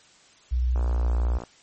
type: tone with pitch glide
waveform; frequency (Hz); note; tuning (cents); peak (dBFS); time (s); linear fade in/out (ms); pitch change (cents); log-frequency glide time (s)
sine; 61.74 to 61.07; B1 to B1; 0 to -19; -20; 0.51-1.39; 20; -19; 0.83-0.98
type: click train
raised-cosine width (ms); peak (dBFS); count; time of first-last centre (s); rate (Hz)
1; -22; 41; 0.76-1.437; 59.1
effects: white hiss -55 dBFS RMS until 1.62 s + MP3 32 kbps